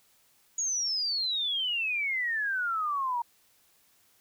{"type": "exponential sweep", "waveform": "sine", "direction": "down", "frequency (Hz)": [6780, 930], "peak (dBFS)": -27, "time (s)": [0.58, 3.22], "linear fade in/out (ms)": 5, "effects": ["white hiss -65 dBFS RMS until 4.2 s"]}